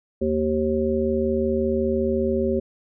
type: harmonic tone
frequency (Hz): 77.1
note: D#2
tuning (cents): -15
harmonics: 1 / 3 / 5 / 7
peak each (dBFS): -30 / -24 / -23 / -26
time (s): 0.21-2.6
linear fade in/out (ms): 10
effects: none